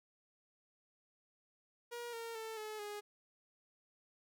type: tone with pitch steps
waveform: sawtooth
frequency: 476.4 / 460.2 / 444.5 / 429.4 / 414.7 Hz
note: A#4 / A#4 / A4 / A4 / G#4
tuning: +38 / -22 / +18 / -42 / -3 cents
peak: -39 dBFS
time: 1.91-3.01 s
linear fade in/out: 20 ms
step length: 220 ms
effects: none